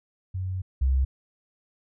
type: tone pair in turn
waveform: sine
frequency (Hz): 93.2 / 65.9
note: F#2 / C2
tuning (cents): +13 / +13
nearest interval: tritone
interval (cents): 600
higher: first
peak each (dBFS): -27 / -19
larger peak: second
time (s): 0.34-0.62 / 0.81-1.05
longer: first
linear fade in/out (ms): 10
effects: none